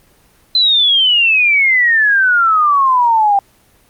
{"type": "exponential sweep", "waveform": "sine", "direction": "down", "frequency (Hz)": [4087, 784], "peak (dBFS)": -8, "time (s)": [0.55, 3.39], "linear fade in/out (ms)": 2, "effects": ["pink hiss -51 dBFS RMS until 3.89 s", "Opus 24 kbps"]}